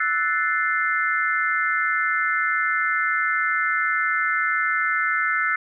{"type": "chord", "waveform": "sine", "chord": "F# half-diminished seventh", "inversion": "third", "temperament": "equal", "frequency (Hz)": [1318.5, 1480, 1760, 2093], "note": ["E6", "F#6", "A6", "C7"], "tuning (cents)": [0, 0, 0, 0], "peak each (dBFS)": -25, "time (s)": [0, 5.56], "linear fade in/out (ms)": 5, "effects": []}